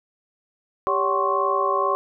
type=tone cluster; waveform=sine; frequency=394.7 / 565 / 755 / 1056 / 1118 Hz; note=G4 / C#5 / F#5 / C6 / C#6; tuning=+12 / +33 / +35 / +16 / +14 cents; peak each=-26 / -26 / -30 / -23 / -24 dBFS; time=0.87-1.95 s; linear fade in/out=0 ms; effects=none